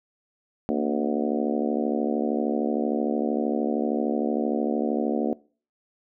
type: harmonic tone with a mistuned harmonic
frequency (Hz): 73.1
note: D2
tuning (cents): -7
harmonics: 3 / 4 / 5 / 6 / 7 / 8 / 9 / 10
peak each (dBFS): -26 / -28 / -30 / -32 / -33 / -34 / -35 / -36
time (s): 0.69-5.33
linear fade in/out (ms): 0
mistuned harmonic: 3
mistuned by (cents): +86
effects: noise-tail reverb RT60 0.4 s tail -22 dB re dry